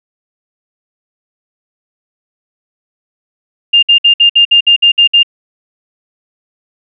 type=tone bursts; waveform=sine; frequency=2806 Hz; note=F7; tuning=8 cents sharp; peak=-3 dBFS; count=10; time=3.73-5.232 s; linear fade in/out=10 ms; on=98 ms; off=58 ms; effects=none